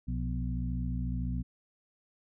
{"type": "harmonic tone with a mistuned harmonic", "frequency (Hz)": 61.74, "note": "B1", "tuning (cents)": 0, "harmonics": [1, 2, 3, 4], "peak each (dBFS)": [-33, -36, -38, -39], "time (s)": [0.07, 1.43], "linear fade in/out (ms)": 20, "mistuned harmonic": 3, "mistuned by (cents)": -73, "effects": []}